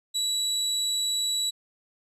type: tone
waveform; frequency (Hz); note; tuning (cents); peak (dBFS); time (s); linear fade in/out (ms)
30% pulse; 3919; B7; -14; -22; 0.14-1.51; 20
effects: resampled to 32000 Hz